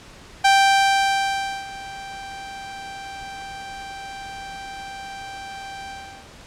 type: tone with ADSR envelope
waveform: sawtooth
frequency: 784 Hz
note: G5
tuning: in tune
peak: -8 dBFS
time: 0.44-6.3 s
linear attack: 11 ms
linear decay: 1200 ms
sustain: -21 dB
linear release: 400 ms
effects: pink hiss -44 dBFS RMS until 6.46 s + low-pass 7000 Hz 12 dB/octave